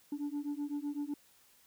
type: beating tone pair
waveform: sine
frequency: 286.3 / 294.2 Hz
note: D4 / D4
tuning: -44 / +3 cents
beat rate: 7.9 Hz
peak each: -36 / -36 dBFS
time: 0.12-1.14 s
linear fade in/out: 5 ms
effects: tanh soft clip ceiling -32 dBFS + white hiss -65 dBFS RMS until 1.66 s